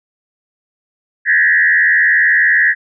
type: tone with frequency modulation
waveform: sine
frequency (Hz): 1792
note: A6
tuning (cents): +31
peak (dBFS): -8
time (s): 1.25-2.75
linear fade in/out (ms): 50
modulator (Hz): 80.4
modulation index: 2
effects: none